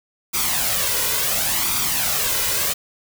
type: noise with flanger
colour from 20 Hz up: white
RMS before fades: -21 dBFS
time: 0.33-2.74 s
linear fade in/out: 20 ms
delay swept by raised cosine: 0.84 to 2.04 ms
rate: 0.71 Hz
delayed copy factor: +0.6
effects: none